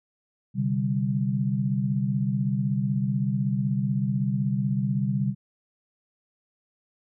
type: chord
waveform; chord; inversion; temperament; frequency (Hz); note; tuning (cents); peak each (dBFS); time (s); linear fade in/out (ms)
sine; C suspended second; none; equal; 130.81 / 146.83 / 196; C3 / D3 / G3; 0 / 0 / 0; -26 / -29 / -26; 0.54-5.35; 50
effects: none